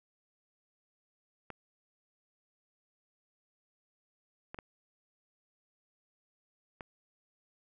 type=clicks; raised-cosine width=0.5 ms; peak=-27 dBFS; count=4; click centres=1.503 / 4.545 / 4.588 / 6.808 s; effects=none